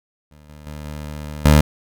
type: tone with level steps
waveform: 20% pulse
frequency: 75 Hz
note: D2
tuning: 37 cents sharp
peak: -40 / -34 / -26 / -24 / -4 dBFS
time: 0.31-1.61 s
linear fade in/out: 5 ms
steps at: 0.49 / 0.66 / 0.85 / 1.45 s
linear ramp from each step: 5 ms
effects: none

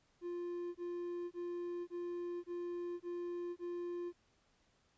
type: tone bursts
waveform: triangle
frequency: 349.7 Hz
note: F4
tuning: 2 cents sharp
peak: -37 dBFS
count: 7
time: 0.21-4.128 s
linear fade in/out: 50 ms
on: 540 ms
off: 23 ms
effects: pink hiss -74 dBFS RMS until 4.97 s + resampled to 16000 Hz

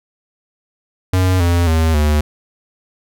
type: tone with pitch steps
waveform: square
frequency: 92.5 / 86.31 / 80.53 / 75.13 Hz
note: F#2 / F2 / E2 / D2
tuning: 0 / -20 / -40 / +40 cents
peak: -12 dBFS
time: 1.13-2.21 s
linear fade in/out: 5 ms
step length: 270 ms
effects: none

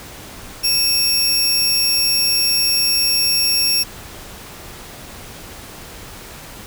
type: tone pair together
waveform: sawtooth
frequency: 2610 / 5530 Hz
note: E7 / F8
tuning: -18 / -18 cents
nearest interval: octave + minor second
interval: 1300 cents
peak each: -21 / -12 dBFS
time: 0.63-3.84 s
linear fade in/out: 20 ms
effects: pink hiss -36 dBFS RMS until 6.66 s

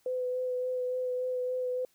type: tone with vibrato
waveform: sine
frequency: 504 Hz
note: B4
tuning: 35 cents sharp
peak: -29 dBFS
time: 0.06-1.85 s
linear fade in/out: 2 ms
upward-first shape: sine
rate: 3.5 Hz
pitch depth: 15 cents each way
effects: white hiss -69 dBFS RMS until 1.94 s

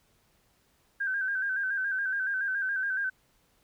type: tone with vibrato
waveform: sine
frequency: 1568 Hz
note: G6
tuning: in tune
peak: -27 dBFS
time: 1-3.1 s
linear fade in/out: 10 ms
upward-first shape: square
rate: 7.1 Hz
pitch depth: 49 cents each way
effects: pink hiss -68 dBFS RMS until 3.63 s

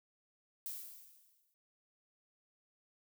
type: noise with exponential decay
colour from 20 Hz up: violet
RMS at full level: -41 dBFS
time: 0.66-1.54 s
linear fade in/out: 0 ms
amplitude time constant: 190 ms
effects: none

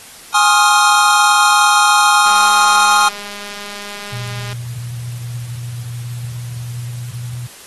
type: chord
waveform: square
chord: F minor seventh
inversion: first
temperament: equal with one note detuned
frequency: 830.6 / 1067.9 / 1244.5 / 1396.9 Hz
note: Ab5 / C6 / Eb6 / F6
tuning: 0 / +35 / 0 / 0 cents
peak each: -15 / -18 / -15 / -16 dBFS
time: 0.34-3.09 s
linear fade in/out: 10 ms
type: click train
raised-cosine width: 0.2 ms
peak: -14 dBFS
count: 464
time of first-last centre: 2.26-4.53 s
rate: 204 Hz
type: tone with pitch glide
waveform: sine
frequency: 120 to 121.39 Hz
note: B2 to B2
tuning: -49 to -29 cents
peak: -23 dBFS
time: 4.12-7.47 s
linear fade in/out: 10 ms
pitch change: +20 cents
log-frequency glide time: 6.59-7.35 s
effects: white hiss -38 dBFS RMS until 7.66 s + AAC 32 kbps

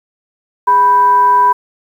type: tone with frequency modulation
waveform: sine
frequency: 987.8 Hz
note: B5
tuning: in tune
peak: -6 dBFS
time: 0.67-1.53 s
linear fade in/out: 10 ms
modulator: 578 Hz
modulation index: 0.26
effects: 7-bit

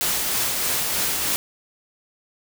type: noise with tremolo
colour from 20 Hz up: white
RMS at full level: -22 dBFS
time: 0.01-1.36 s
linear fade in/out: 0 ms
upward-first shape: triangle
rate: 3.2 Hz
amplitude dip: 30%
effects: none

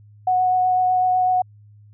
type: tone with vibrato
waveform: sine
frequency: 736 Hz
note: F#5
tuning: 9 cents flat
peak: -15 dBFS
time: 0.27-1.42 s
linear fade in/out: 5 ms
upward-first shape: sine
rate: 8 Hz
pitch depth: 10 cents each way
effects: added 104 Hz sine -45 dBFS peak until 1.93 s

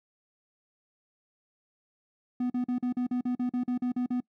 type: tone bursts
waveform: triangle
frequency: 247.9 Hz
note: B3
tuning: 7 cents sharp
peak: -24 dBFS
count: 13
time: 2.4-4.204 s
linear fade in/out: 5 ms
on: 100 ms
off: 42 ms
effects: noise-tail reverb RT60 0.1 s tail -23 dB re dry

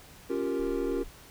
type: chord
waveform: triangle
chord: G half-diminished seventh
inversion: second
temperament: equal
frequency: 277.2 / 349.2 / 392 / 466.2 Hz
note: Db4 / F4 / G4 / Bb4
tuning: 0 / 0 / 0 / 0 cents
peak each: -31 dBFS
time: 0.29-1.04 s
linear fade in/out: 20 ms
type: tone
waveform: triangle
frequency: 30.21 Hz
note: B0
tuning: 37 cents flat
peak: -37 dBFS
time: 0.59-1.09 s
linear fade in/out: 10 ms
effects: tanh soft clip ceiling -17 dBFS + pink hiss -52 dBFS RMS until 1.3 s

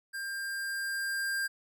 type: tone with level ramp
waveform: square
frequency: 1596 Hz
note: G6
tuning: 31 cents sharp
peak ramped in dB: -36 to -30 dBFS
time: 0.13-1.48 s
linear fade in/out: 20 ms
effects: none

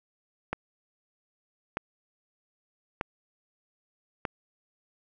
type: click train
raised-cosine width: 0.5 ms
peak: -14 dBFS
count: 4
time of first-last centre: 0.53-4.252 s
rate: 0.806 Hz
effects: none

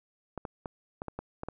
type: clicks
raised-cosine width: 1 ms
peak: -22 dBFS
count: 8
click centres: 0.377 / 0.452 / 0.658 / 1.019 / 1.083 / 1.19 / 1.434 / 1.486 s
effects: none

